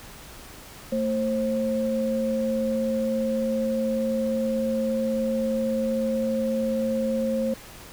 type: tone pair together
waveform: sine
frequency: 224.6 / 532 Hz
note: A3 / C5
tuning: +36 / +29 cents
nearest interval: octave + minor third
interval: 1493 cents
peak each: -25 dBFS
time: 0.92-7.54 s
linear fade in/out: 5 ms
effects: pink hiss -44 dBFS RMS until 7.92 s